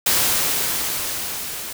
white noise with level ramp, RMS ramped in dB -17 to -31 dBFS, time 0.06-1.73 s, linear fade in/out 5 ms, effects none

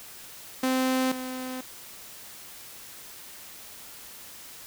sawtooth tone pair in turn, 259.1 / 256.6 Hz, C4 / C4, -17 / -34 cents, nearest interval unison, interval 17 cents, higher first, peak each -19 / -29 dBFS, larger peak first, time 0.63-1.12 / 1.12-1.61 s, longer neither, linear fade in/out 5 ms, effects white hiss -45 dBFS RMS until 4.66 s

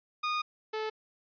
sawtooth tone pair in turn, 1230 / 434.9 Hz, D#6 / A4, -20 / -20 cents, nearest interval octave + tritone, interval 1800 cents, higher first, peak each -25 / -28 dBFS, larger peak first, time 0.23-0.42 / 0.73-0.9 s, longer first, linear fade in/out 10 ms, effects resampled to 11025 Hz

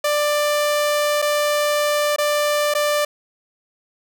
sawtooth tone with dropouts, 591 Hz, D5, 11 cents sharp, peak -13 dBFS, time 0.04-3.05 s, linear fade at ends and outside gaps 5 ms, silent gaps 1.219-1.223 / 2.162-2.183 / 2.739-2.749 s, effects none

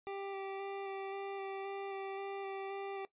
25% pulse tone with vibrato, 392 Hz, G4, in tune, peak -36 dBFS, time 0.07-3.05 s, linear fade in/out 0 ms, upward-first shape square, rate 1.9 Hz, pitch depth 11 cents each way, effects noise-tail reverb RT60 0.1 s tail -18 dB re dry + resampled to 8000 Hz

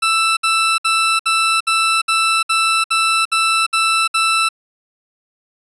20% pulse tone bursts, 1326 Hz, E6, 10 cents sharp, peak -8 dBFS, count 11, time 0.02-4.49 s, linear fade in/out 10 ms, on 350 ms, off 62 ms, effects resampled to 24000 Hz

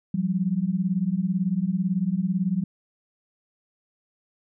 sine beating tone pair, 174.61 / 192.61 Hz, F3 / G3, 0 / -30 cents, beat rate 18 Hz, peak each -25 / -24 dBFS, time 0.14-2.64 s, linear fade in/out 5 ms, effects none

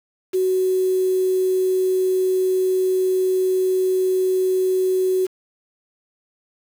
sine tone with quantisation, 373 Hz, F#4, 14 cents sharp, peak -16 dBFS, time 0.33-5.27 s, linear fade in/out 20 ms, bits 6, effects none

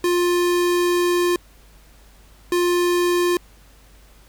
square tone pair in turn, 352 / 352 Hz, F4 / F4, +14 / +14 cents, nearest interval unison, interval 0 cents, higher neither, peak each -17 dBFS, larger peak neither, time 0.04-1.36 / 2.52-3.37 s, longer first, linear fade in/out 2 ms, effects added 50 Hz sine -48 dBFS peak until 4.28 s + pink hiss -53 dBFS RMS until 4.28 s

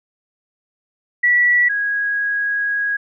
sine tone pair in turn, 1948 / 1651.8 Hz, B6 / G#6, -24 / -10 cents, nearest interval minor third, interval 286 cents, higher first, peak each -11 / -17 dBFS, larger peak first, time 1.23-1.69 / 1.69-2.97 s, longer second, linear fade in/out 10 ms, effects none

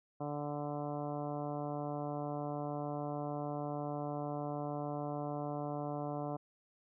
harmonic tone, 146.5 Hz, D3, 4 cents flat, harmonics 1 / 2 / 3 / 4 / 5 / 6 / 7 / 8 / 9, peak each -42 / -42 / -46 / -43 / -43 / -53 / -49 / -56 / -57 dBFS, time 0.2-6.37 s, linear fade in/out 10 ms, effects none

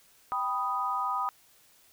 sine chord, G augmented, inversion none, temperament equal, 784 / 987.8 / 1244.5 Hz, G5 / B5 / D#6, 0 / 0 / 0 cents, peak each -35 / -32 / -30 dBFS, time 0.32-1.29 s, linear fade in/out 0 ms, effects white hiss -61 dBFS RMS until 1.92 s

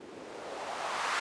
violet noise with low-pass filter sweep, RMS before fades -37 dBFS, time 0-1.2 s, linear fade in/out 10 ms, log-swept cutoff 300 to 1300 Hz, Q 1.7, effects resampled to 22050 Hz

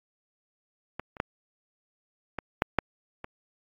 clicks, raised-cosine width 0.5 ms, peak -18 / -29 / -11 / -17 / -7 / -6 / -22 dBFS, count 7, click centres 0.996 / 1.168 / 1.201 / 2.387 / 2.621 / 2.787 / 3.244 s, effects AAC 32 kbps

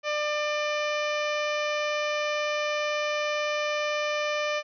harmonic tone, 597 Hz, D5, 28 cents sharp, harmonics 1 / 2 / 3 / 4 / 5 / 6 / 7 / 8 / 9 / 10, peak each -28 / -33 / -35 / -33 / -38 / -45 / -46 / -46 / -46 / -45 dBFS, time 0.03-4.63 s, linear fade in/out 50 ms, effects none

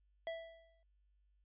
square tone with exponential decay, 659.3 Hz, E5, in tune, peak -38 dBFS, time 0.27-0.83 s, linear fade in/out 1 ms, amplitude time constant 120 ms, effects added 50 Hz sine -70 dBFS peak until 1.44 s + resampled to 8000 Hz

